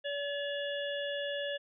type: harmonic tone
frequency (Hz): 571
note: D5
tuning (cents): -49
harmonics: 1 / 3 / 5 / 6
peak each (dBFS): -35 / -40 / -42 / -43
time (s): 0.04-1.58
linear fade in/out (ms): 20
effects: none